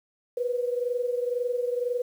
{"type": "tone pair together", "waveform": "sine", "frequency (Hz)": [485, 507], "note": ["B4", "B4"], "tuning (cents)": [-31, 45], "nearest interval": "minor second", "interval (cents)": 76, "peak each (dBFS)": [-26, -31], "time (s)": [0.37, 2.02], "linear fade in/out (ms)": 5, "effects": ["9-bit"]}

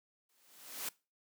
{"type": "noise with exponential growth", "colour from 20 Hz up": "white", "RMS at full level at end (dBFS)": -37, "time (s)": [0.29, 0.89], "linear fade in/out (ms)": 5, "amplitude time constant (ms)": 130, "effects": ["noise-tail reverb RT60 0.3 s tail -22 dB re dry", "high-pass 200 Hz 12 dB/octave"]}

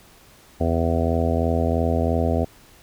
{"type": "harmonic tone", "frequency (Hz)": 83, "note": "E2", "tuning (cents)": 12, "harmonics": [1, 2, 3, 4, 5, 6, 7, 8, 9], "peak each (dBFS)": [-22, -29, -25, -32, -29, -28, -31, -27, -32], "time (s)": [0.6, 2.45], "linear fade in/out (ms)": 10, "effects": ["pink hiss -51 dBFS RMS until 2.82 s"]}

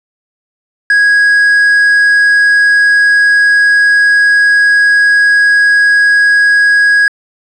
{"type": "tone", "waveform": "triangle", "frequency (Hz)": 1655, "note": "G#6", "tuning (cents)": -6, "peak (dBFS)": -3, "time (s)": [0.9, 7.08], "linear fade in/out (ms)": 2, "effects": ["resampled to 22050 Hz", "7-bit"]}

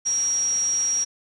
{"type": "tone in noise", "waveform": "sine", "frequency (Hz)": 5670, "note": "F8", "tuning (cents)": 25, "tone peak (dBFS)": -20, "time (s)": [0.05, 1.05], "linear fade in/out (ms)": 20, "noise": "white", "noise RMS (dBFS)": -37, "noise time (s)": [0.05, 1.05], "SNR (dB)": 14, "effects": ["resampled to 22050 Hz"]}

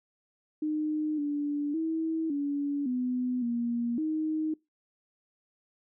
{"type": "tone with pitch steps", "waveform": "sine", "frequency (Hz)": [306.1, 290.9, 322.5, 285.4, 250.4, 236.8, 312.2], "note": ["D#4", "D4", "E4", "D4", "B3", "A#3", "D#4"], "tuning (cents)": [-28, -16, -38, -49, 24, 27, 6], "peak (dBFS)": -27, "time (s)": [0.62, 4.54], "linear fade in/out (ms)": 5, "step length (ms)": 560, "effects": ["noise-tail reverb RT60 0.2 s tail -23 dB re dry"]}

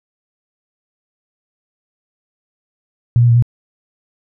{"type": "tone with pitch steps", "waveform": "sine", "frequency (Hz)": [119.1, 120.3, 117.4, 120.8], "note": ["A#2", "B2", "A#2", "B2"], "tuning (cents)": [38, -45, 13, -38], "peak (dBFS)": -7, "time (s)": [3.16, 3.424], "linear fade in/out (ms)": 0, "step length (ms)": 66, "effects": []}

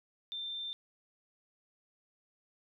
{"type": "tone", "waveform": "sine", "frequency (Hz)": 3577, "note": "A7", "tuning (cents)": 28, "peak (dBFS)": -37, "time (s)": [0.32, 0.73], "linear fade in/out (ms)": 0, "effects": []}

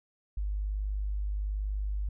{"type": "tone", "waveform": "sine", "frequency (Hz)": 50.6, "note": "G#1", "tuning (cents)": -44, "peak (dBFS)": -29, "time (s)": [0.37, 2.09], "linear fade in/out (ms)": 5, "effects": []}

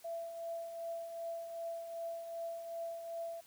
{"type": "tone with tremolo", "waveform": "sine", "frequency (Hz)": 670, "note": "E5", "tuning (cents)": 28, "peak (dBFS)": -37, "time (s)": [0.04, 3.41], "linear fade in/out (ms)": 10, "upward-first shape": "triangle", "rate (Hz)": 2.6, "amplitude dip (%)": 55, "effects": ["white hiss -62 dBFS RMS until 3.46 s"]}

